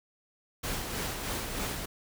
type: noise with tremolo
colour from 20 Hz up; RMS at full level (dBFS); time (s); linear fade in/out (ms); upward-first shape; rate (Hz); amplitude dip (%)
pink; -33; 0.63-1.86; 10; sine; 3.2; 40
effects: none